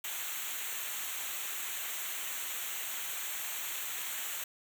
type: noise with comb filter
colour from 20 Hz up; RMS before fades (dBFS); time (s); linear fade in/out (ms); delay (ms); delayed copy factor
white; -38; 0.04-4.44; 5; 0.2; -0.85
effects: none